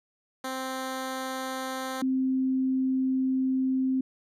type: tone pair in turn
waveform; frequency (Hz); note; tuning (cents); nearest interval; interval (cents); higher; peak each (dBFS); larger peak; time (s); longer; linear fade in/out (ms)
10% pulse / sine; 261.6 / 261.6; C4 / C4; 0 / 0; unison; 0; neither; -23; neither; 0.44-2.02 / 2.02-4.01; second; 5
effects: resampled to 32000 Hz